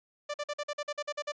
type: tone bursts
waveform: sawtooth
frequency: 589 Hz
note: D5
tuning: 5 cents sharp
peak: -28 dBFS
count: 11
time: 0.29-1.321 s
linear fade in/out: 10 ms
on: 51 ms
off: 47 ms
effects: resampled to 16000 Hz